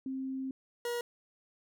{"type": "tone pair in turn", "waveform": ["sine", "40% pulse"], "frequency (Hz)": [264.7, 478.2], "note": ["C4", "A#4"], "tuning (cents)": [20, 44], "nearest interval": "minor seventh", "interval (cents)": 1024, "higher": "second", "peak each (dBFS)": [-34, -32], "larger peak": "second", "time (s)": [[0.06, 0.51], [0.85, 1.01]], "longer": "first", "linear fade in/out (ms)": 2, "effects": []}